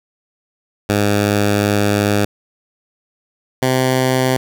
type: tone pair in turn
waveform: 10% pulse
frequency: 102.7 / 129.39 Hz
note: G#2 / C3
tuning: -19 / -19 cents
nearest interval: major third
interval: 400 cents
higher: second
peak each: -5 dBFS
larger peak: neither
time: 0.89-2.25 / 3.62-4.37 s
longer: first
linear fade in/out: 5 ms
effects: none